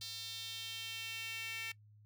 sawtooth tone with high-pass filter sweep, 450 Hz, A4, 39 cents sharp, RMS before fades -44 dBFS, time 0.01-1.72 s, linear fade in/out 5 ms, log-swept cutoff 4100 to 2300 Hz, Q 3.3, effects noise-tail reverb RT60 0.1 s tail -21 dB re dry + added 105 Hz sine -59 dBFS peak until 2.05 s

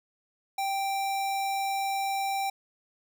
square tone, 784 Hz, G5, in tune, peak -28 dBFS, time 0.58-2.5 s, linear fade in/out 5 ms, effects none

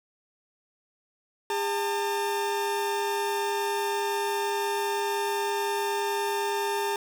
40% pulse tone pair together, 404.2 / 898 Hz, G#4 / A5, -47 / +35 cents, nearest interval octave + major second, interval 1382 cents, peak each -28 dBFS, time 1.5-6.96 s, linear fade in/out 2 ms, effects 9-bit

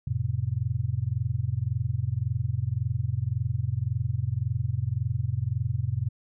sine chord, F major, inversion none, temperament just, 87.31 / 109.13 / 130.96 Hz, F2 / A2 / C3, 0 / -14 / +2 cents, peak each -32 / -28 / -29 dBFS, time 0.07-6.09 s, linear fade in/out 5 ms, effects none

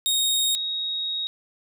sawtooth / sine tone pair in turn, 3732 / 3771 Hz, A#7 / A#7, +1 / +19 cents, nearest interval unison, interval 18 cents, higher second, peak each -17 / -25 dBFS, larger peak first, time 0.06-0.55 / 0.55-1.27 s, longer second, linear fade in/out 0 ms, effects none

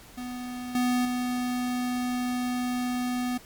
square tone with level steps, 248 Hz, B3, 7 cents sharp, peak -34 / -23 / -27 dBFS, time 0.17-3.38 s, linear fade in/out 10 ms, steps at 0.75 / 1.05 s, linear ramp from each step 2 ms, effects pink hiss -50 dBFS RMS until 3.45 s + MP3 96 kbps

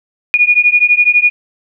sine beating tone pair, 2441 / 2453 Hz, D#7 / D#7, -34 / -25 cents, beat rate 12 Hz, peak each -10 dBFS, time 0.34-1.3 s, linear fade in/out 0 ms, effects none

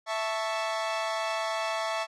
sawtooth chord, A major, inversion second, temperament equal, 659.3 / 880 / 1108.7 Hz, E5 / A5 / C#6, 0 / 0 / 0 cents, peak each -27 / -30 / -31 dBFS, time 0.06-2.07 s, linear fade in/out 50 ms, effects low-pass 6000 Hz 12 dB/octave

